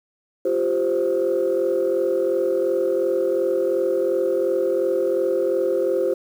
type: chord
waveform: sine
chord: F suspended second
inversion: none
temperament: equal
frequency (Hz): 349.2 / 392 / 523.3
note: F4 / G4 / C5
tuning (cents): 0 / 0 / 0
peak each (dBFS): -23 / -22 / -20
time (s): 0.45-6.14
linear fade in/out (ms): 5
effects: tanh soft clip ceiling -12 dBFS + 8-bit